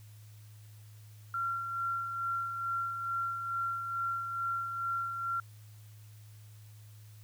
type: tone with tremolo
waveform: sine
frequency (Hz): 1371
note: F6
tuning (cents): -32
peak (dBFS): -30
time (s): 1.34-5.4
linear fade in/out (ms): 2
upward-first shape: sine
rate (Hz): 2.3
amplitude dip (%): 45
effects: added 106 Hz sine -50 dBFS peak until 7.23 s + white hiss -63 dBFS RMS until 7.23 s